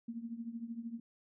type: tone with tremolo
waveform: sine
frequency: 231.6 Hz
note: A#3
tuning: 11 cents flat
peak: -36 dBFS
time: 0.08-1 s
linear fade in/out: 5 ms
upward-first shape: triangle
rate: 13 Hz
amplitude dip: 85%
effects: none